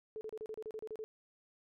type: tone bursts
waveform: sine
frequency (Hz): 435.3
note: A4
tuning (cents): -19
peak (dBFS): -40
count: 11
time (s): 0.16-1.04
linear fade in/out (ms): 0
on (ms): 50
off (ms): 33
effects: none